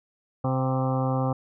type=harmonic tone with a mistuned harmonic; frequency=130.81 Hz; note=C3; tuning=in tune; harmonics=1 / 2 / 3 / 4 / 5 / 6 / 7 / 8 / 9 / 10; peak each=-25 / -29 / -41 / -30 / -41 / -32 / -40 / -38 / -36 / -44 dBFS; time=0.44-1.33 s; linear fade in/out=5 ms; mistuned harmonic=5; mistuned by=+75 cents; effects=none